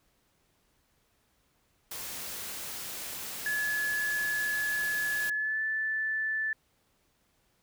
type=noise; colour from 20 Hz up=white; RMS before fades=-39 dBFS; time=1.91-5.3 s; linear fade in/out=5 ms
type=tone with pitch glide; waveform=sine; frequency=1706 to 1754 Hz; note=G#6 to A6; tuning=+46 to -6 cents; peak=-28 dBFS; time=3.46-6.53 s; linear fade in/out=2 ms; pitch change=+48 cents; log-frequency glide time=5.3-5.61 s
effects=pink hiss -71 dBFS RMS until 7.62 s